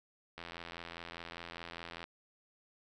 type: click train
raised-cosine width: 0.3 ms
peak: -28 dBFS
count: 142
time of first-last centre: 0.38-2.041 s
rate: 84.9 Hz
effects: none